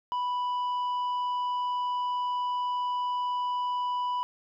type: tone with tanh clipping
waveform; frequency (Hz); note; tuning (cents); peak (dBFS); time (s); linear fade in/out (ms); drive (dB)
sine; 987.8; B5; 0; -28; 0.12-4.23; 0; 5
effects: none